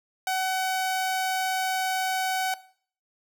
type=tone; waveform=sawtooth; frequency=753 Hz; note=F#5; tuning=30 cents sharp; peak=-21 dBFS; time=0.27-2.54 s; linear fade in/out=2 ms; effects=noise-tail reverb RT60 0.5 s tail -18 dB re dry